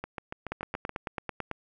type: two click trains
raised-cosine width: 0.5 ms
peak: -20 / -17 dBFS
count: 7 / 10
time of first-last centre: 0.04-0.893 / 0.52-1.513 s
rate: 7.03 / 9.06 Hz
effects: none